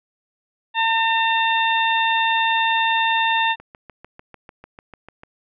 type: harmonic tone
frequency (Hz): 905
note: A5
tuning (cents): +48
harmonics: 1 / 2 / 3 / 4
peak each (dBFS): -19 / -22 / -24 / -25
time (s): 0.74-3.56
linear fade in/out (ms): 50
type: click train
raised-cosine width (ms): 0.5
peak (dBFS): -25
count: 12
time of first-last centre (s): 3.6-5.234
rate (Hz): 6.73
effects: none